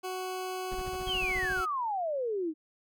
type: tone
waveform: 20% pulse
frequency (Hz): 370.9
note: F#4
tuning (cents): +4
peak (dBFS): -29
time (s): 0.03-1.66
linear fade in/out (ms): 20
type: noise with tremolo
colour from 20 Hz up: brown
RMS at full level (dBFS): -37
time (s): 0.71-1.62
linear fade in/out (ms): 2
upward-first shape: sine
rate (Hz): 14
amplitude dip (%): 100
type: exponential sweep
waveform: sine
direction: down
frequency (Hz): 3360 to 300.6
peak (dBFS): -29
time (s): 1.06-2.54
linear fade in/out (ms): 50
effects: none